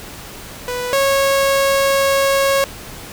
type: tone pair in turn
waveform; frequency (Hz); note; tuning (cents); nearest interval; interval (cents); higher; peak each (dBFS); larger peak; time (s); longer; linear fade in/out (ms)
sawtooth; 493.9 / 549; B4 / C#5; 0 / -17; major second; 183; second; -17 / -9; second; 0.68-0.93 / 0.93-2.64; second; 0
effects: pink hiss -34 dBFS RMS until 3.12 s